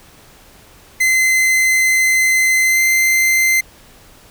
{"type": "tone with pitch glide", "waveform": "45% pulse", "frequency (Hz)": [2058, 2078], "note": ["C7", "C7"], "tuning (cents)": [-29, -12], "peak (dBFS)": -11, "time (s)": [1, 3.61], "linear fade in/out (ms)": 10, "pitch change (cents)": 17, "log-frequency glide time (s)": [2.64, 2.81], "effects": ["pink hiss -45 dBFS RMS until 4.3 s"]}